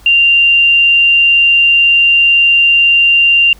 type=tone; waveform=sine; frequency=2781 Hz; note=F7; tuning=8 cents flat; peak=-5 dBFS; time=0.06-3.53 s; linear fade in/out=2 ms; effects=added 50 Hz sine -38 dBFS peak until 3.59 s + pink hiss -44 dBFS RMS until 3.59 s